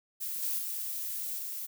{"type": "noise with level steps", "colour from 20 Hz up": "violet", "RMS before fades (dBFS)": [-36, -32, -36, -38], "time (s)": [0.2, 1.67], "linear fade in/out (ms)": 20, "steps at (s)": [0.42, 0.58, 1.38], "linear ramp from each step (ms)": 10, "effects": []}